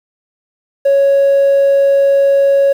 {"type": "tone", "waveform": "triangle", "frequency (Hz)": 554.4, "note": "C#5", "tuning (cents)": 0, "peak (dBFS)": -4, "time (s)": [0.85, 2.73], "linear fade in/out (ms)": 10, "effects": ["tanh soft clip ceiling -3 dBFS", "7-bit"]}